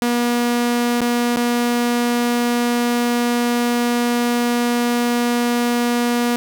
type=tone with dropouts; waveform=sawtooth; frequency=240.1 Hz; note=B3; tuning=49 cents flat; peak=-12 dBFS; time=0.02-6.36 s; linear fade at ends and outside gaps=0 ms; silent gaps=1.007-1.015 / 1.362-1.371 s; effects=none